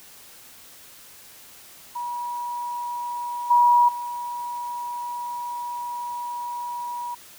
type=tone with level steps; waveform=sine; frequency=964 Hz; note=B5; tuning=42 cents flat; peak=-27 / -13 / -28 dBFS; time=1.95-7.15 s; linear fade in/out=10 ms; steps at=3.5 / 3.88 s; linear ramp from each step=10 ms; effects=white hiss -47 dBFS RMS until 7.38 s